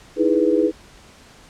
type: chord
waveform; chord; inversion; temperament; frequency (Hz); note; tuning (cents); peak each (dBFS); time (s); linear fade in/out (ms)
sine; E major seventh; third; equal; 311.1 / 329.6 / 415.3 / 493.9; D#4 / E4 / G#4 / B4; 0 / 0 / 0 / 0; -20; 0.16-0.72; 50
effects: pink hiss -47 dBFS RMS until 1.49 s + low-pass 8000 Hz 12 dB/octave